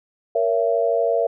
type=chord; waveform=sine; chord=A# diminished; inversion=none; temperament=just; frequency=466.2 / 559.4 / 671.3 Hz; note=A#4 / C#5 / E5; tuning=0 / +16 / +31 cents; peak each=-21 / -23 / -20 dBFS; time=0.35-1.27 s; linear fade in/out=5 ms; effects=none

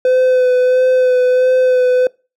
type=tone with vibrato; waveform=triangle; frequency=507 Hz; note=B4; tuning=45 cents sharp; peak=-7 dBFS; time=0.05-2.07 s; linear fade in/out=2 ms; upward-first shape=sine; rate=1.5 Hz; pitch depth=18 cents each way; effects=noise-tail reverb RT60 0.3 s tail -24 dB re dry

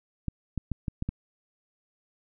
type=clicks; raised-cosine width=5 ms; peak=-17 dBFS; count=6; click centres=0.283 / 0.577 / 0.717 / 0.882 / 1.024 / 1.09 s; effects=none

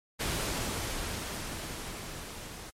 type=noise with level ramp; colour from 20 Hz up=pink; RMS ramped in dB=-31 to -44 dBFS; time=0.19-2.71 s; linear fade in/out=20 ms; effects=low-pass 12000 Hz 12 dB/octave + MP3 64 kbps

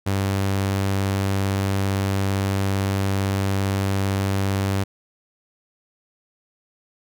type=tone; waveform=sawtooth; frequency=97.7 Hz; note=G2; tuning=5 cents flat; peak=-16 dBFS; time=0.06-4.84 s; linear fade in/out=10 ms; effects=none

